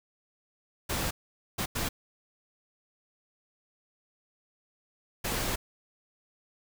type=noise bursts at uneven times; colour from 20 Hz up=pink; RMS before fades=-31 dBFS; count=4; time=0.89-1.11 / 1.58-1.66 / 1.75-1.89 / 5.24-5.56 s; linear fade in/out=10 ms; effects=none